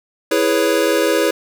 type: chord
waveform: square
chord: C# minor seventh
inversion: first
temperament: equal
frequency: 329.6 / 415.3 / 493.9 / 554.4 Hz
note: E4 / G#4 / B4 / C#5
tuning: 0 / 0 / 0 / 0 cents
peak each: -20 dBFS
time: 0.31-1.31 s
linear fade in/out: 5 ms
effects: none